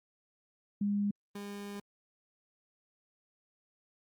sine / 30% pulse tone pair in turn, 203.6 / 202.7 Hz, G#3 / G#3, -34 / -42 cents, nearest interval unison, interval 8 cents, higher first, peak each -28 / -37 dBFS, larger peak first, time 0.81-1.11 / 1.35-1.8 s, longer second, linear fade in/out 5 ms, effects Opus 48 kbps

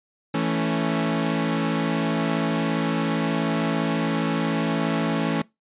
sawtooth chord, A major, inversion second, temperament equal, 164.81 / 220 / 277.2 Hz, E3 / A3 / C#4, 0 / 0 / 0 cents, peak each -22 dBFS, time 0.34-5.42 s, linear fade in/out 5 ms, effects noise-tail reverb RT60 0.2 s tail -23 dB re dry + resampled to 8000 Hz

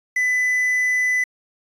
triangle tone with quantisation, 2000 Hz, B6, 21 cents sharp, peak -15 dBFS, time 0.16-1.24 s, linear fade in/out 5 ms, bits 7, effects resampled to 32000 Hz

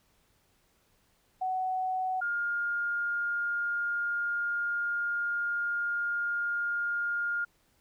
sine tone pair in turn, 747 / 1413.4 Hz, F#5 / F6, +16 / +20 cents, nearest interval major seventh, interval 1104 cents, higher second, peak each -28 dBFS, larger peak neither, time 1.41-2.21 / 2.21-7.45 s, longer second, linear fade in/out 10 ms, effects pink hiss -69 dBFS RMS until 7.8 s

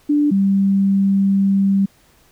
sine tone pair in turn, 293.7 / 196.02 Hz, D4 / G3, 0 / 0 cents, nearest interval perfect fifth, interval 700 cents, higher first, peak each -12 dBFS, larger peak neither, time 0.09-0.31 / 0.31-1.86 s, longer second, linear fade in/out 10 ms, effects pink hiss -54 dBFS RMS until 2.31 s

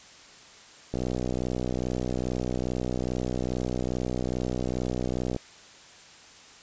click train, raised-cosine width 2 ms, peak -16 dBFS, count 277, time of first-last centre 0.94-5.363 s, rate 62.4 Hz, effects white hiss -50 dBFS RMS until 6.62 s + resampled to 16000 Hz

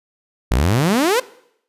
sawtooth exponential sweep, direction up, 52 to 534 Hz, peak -10 dBFS, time 0.51-1.2 s, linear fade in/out 5 ms, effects noise-tail reverb RT60 0.7 s tail -20 dB re dry + resampled to 32000 Hz

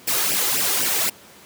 white noise with flanger, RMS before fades -21 dBFS, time 0.07-1.1 s, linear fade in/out 10 ms, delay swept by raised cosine 0.37 to 2.47 ms, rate 3.9 Hz, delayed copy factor +0.8, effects pink hiss -46 dBFS RMS until 1.45 s + high-pass 150 Hz 12 dB/octave

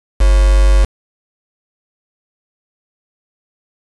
sine tone with quantisation, 49 Hz, G1, in tune, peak -6 dBFS, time 0.2-0.85 s, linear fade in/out 10 ms, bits 3, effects resampled to 24000 Hz

